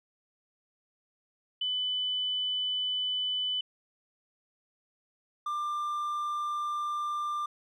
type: tone pair in turn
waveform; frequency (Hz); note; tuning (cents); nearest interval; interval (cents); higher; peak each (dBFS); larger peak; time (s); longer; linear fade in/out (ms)
sine / triangle; 3000 / 1190.6; F#7 / D6; +23 / +23; octave + major third; 1600; first; -28 / -28; neither; 1.61-3.61 / 5.46-7.46; neither; 5
effects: none